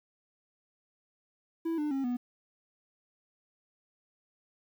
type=tone with pitch steps; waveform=triangle; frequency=329.6 / 298.8 / 270.8 / 245.5 Hz; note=E4 / D4 / C#4 / B3; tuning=0 / +30 / -40 / -10 cents; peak=-27 dBFS; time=1.65-2.17 s; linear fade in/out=10 ms; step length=130 ms; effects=10-bit